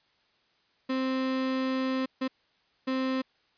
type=tone bursts at uneven times; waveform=35% pulse; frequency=261.6 Hz; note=C4; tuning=in tune; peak=-25 dBFS; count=3; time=0.89-2.06 / 2.21-2.28 / 2.87-3.22 s; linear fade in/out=10 ms; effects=white hiss -68 dBFS RMS until 3.57 s + resampled to 11025 Hz